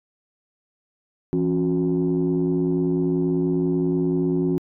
sine tone cluster, 167.5 / 273.6 / 363.9 Hz, E3 / C#4 / F#4, +28 / -23 / -29 cents, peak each -22 dBFS, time 1.33-4.58 s, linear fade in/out 0 ms, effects tanh soft clip ceiling -13 dBFS

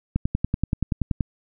click train, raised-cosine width 5 ms, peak -9 dBFS, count 12, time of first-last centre 0.16-1.208 s, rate 10.5 Hz, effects none

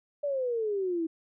sine exponential sweep, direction down, 589 to 318.8 Hz, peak -27 dBFS, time 0.23-1.07 s, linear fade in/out 10 ms, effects none

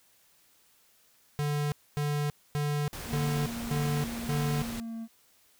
square tone bursts, 146.83 Hz, D3, in tune, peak -28 dBFS, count 6, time 1.39-4.62 s, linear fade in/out 0 ms, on 330 ms, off 250 ms
pink noise, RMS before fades -40 dBFS, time 2.93-4.8 s, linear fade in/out 0 ms
triangle tone with pitch glide, 233.1 to 226.6 Hz, A#3 to A#3, 0 to -49 cents, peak -33 dBFS, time 3.06-5.08 s, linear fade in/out 50 ms, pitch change -49 cents, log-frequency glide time 4.63-4.95 s
effects white hiss -64 dBFS RMS until 5.59 s

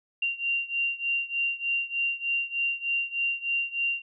sine beating tone pair, 2768 / 2771.3 Hz, F7 / F7, -16 / -14 cents, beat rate 3.3 Hz, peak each -28 / -30 dBFS, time 0.22-4.02 s, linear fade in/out 5 ms, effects none

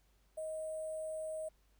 sine tone with sample-and-hold, 630 Hz, D#5, 21 cents sharp, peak -38 dBFS, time 0.37-1.49 s, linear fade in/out 10 ms, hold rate 8820 Hz, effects added 50 Hz sine -68 dBFS peak until 1.79 s + pink hiss -75 dBFS RMS until 1.79 s

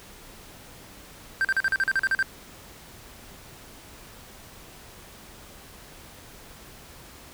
triangle tone bursts, 1568 Hz, G6, in tune, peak -18 dBFS, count 11, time 1.41-2.227 s, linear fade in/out 0 ms, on 37 ms, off 41 ms, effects pink hiss -47 dBFS RMS until 7.33 s

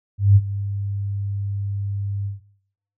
sine tone with ADSR envelope, 100 Hz, G2, 35 cents sharp, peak -7 dBFS, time 0.18-2.41 s, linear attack 180 ms, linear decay 43 ms, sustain -15 dB, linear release 150 ms, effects noise-tail reverb RT60 0.8 s tail -24 dB re dry

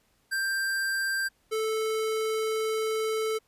square tone pair in turn, 1579 / 438.6 Hz, G6 / A4, +12 / -6 cents, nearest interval octave + minor seventh, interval 2218 cents, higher first, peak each -27 dBFS, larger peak neither, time 0.31-1.29 / 1.51-3.39 s, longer second, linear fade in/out 20 ms, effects pink hiss -68 dBFS RMS until 3.47 s + resampled to 32000 Hz

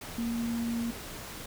sine tone in noise, 233.1 Hz, A#3, in tune, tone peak -29 dBFS, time 0.18-0.91 s, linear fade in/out 5 ms, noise pink, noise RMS -42 dBFS, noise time 0.01-1.46 s, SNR +10 dB, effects none

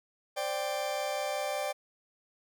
40% pulse chord, C suspended second, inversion none, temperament just, 523.3 / 588.7 / 784.9 Hz, C5 / D5 / G5, 0 / +4 / +2 cents, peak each -38 / -33 / -35 dBFS, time 0.36-1.73 s, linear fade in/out 20 ms, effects none

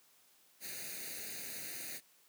white noise with comb filter, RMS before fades -44 dBFS, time 0.6-2.01 s, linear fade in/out 50 ms, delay 0.46 ms, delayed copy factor +0.85, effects white hiss -67 dBFS RMS until 2.28 s + high-pass 150 Hz 12 dB/octave

